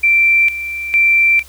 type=tone with tremolo; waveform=sine; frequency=2349 Hz; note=D7; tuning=in tune; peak=-8 dBFS; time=0.03-1.43 s; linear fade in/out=10 ms; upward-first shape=square; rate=1.1 Hz; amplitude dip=75%; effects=added 65 Hz sine -41 dBFS peak until 1.48 s + white hiss -43 dBFS RMS until 1.48 s